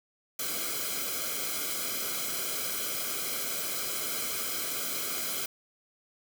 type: noise with comb filter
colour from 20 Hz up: white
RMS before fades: -33 dBFS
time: 0.39-5.46 s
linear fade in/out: 5 ms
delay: 1.1 ms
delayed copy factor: -0.9
effects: none